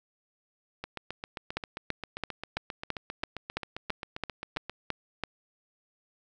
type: two click trains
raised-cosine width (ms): 0.3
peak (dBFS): -14 / -20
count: 12 / 30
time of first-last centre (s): 1.57-5.237 / 0.84-4.696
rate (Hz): 3 / 7.52
effects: none